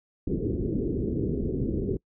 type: low-pass noise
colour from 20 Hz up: white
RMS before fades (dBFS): -28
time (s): 0.27-1.97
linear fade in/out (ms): 5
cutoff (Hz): 420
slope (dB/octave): 48
effects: noise-tail reverb RT60 0.1 s tail -25 dB re dry